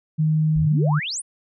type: tone with pitch glide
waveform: sine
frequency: 155.7 to 150.4 Hz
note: D#3 to D3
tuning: +2 to +42 cents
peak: -16 dBFS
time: 0.18-1 s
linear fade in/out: 20 ms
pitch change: -60 cents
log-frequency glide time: 0.64-0.71 s
type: exponential sweep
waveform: sine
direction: up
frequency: 46.25 to 10570 Hz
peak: -25 dBFS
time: 0.55-1.22 s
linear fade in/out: 20 ms
effects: none